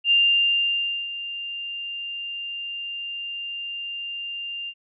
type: tone with ADSR envelope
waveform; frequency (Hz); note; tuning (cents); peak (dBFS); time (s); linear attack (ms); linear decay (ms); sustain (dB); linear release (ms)
sine; 2794; F7; 0; -14; 0.04-4.74; 70; 970; -15; 58
effects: none